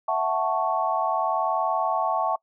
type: chord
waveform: sine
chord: F# minor seventh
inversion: third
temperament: equal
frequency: 659.3 / 740 / 880 / 1108.7 Hz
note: E5 / F#5 / A5 / C#6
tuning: 0 / 0 / 0 / 0 cents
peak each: -27 dBFS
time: 0.08-2.36 s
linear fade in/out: 5 ms
effects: noise-tail reverb RT60 0.1 s tail -25 dB re dry